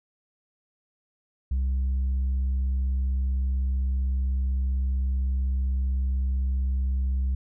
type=tone with tanh clipping; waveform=sine; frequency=65.41 Hz; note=C2; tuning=in tune; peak=-23 dBFS; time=1.51-7.35 s; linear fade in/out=5 ms; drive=2 dB; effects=none